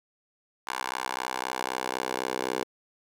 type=tone with high-pass filter sweep; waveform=10% pulse; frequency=63.9 Hz; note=C2; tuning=40 cents flat; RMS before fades=-32 dBFS; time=0.67-2.64 s; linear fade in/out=5 ms; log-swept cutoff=1000 to 460 Hz; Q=1.7; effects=low-pass 12000 Hz 12 dB/octave + 9-bit